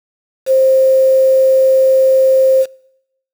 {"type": "tone with quantisation", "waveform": "sine", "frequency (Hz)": 528, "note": "C5", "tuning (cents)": 16, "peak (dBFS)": -7, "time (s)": [0.46, 2.66], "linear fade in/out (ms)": 50, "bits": 5, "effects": ["noise-tail reverb RT60 0.8 s tail -24 dB re dry"]}